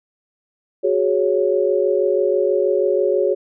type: chord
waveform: sine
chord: F# suspended second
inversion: none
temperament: just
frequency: 370 / 416.2 / 555 Hz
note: F#4 / G#4 / C#5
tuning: 0 / +4 / +2 cents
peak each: -19 dBFS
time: 0.83-3.35 s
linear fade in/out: 20 ms
effects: none